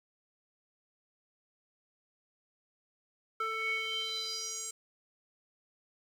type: tone with band-pass filter sweep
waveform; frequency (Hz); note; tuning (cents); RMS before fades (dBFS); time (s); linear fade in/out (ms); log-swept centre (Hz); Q
square; 443.6; A4; +14; -36; 3.4-4.71; 5; 1500 to 7900; 5.4
effects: 10-bit